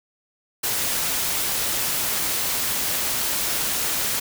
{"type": "noise", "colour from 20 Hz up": "white", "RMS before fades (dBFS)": -24, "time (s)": [0.63, 4.2], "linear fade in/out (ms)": 10, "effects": []}